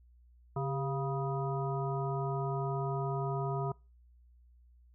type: harmonic tone with a mistuned harmonic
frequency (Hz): 138.59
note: C#3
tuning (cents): 0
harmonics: 1 / 3 / 5 / 7 / 9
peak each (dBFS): -33 / -38 / -40 / -41 / -43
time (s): 0.56-3.72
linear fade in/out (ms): 5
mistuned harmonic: 3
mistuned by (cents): -72
effects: noise-tail reverb RT60 0.3 s tail -25 dB re dry + added 60 Hz sine -58 dBFS peak until 4.94 s